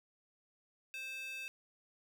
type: tone with high-pass filter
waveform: square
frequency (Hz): 523.3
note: C5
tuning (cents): 0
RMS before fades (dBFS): -44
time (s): 0.94-1.48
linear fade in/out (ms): 0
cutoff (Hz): 2400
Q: 7.5
effects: none